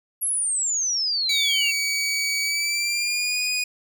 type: exponential sweep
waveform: sine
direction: down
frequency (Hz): 11450 to 2660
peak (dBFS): -21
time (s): 0.21-1.72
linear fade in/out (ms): 20
type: tone with pitch glide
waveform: 20% pulse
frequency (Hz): 2269 to 2474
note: C#7 to D#7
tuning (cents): +40 to -10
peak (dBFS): -17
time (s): 1.29-3.64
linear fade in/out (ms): 5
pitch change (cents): +150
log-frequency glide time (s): 2.42-3.4
effects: none